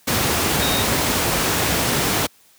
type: tone in noise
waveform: sine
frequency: 3729 Hz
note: A#7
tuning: in tune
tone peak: -24 dBFS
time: 0.61-0.83 s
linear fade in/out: 10 ms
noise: pink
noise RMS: -19 dBFS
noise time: 0.07-2.27 s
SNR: -8 dB
effects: white hiss -54 dBFS RMS until 2.58 s + high-pass 80 Hz 12 dB/octave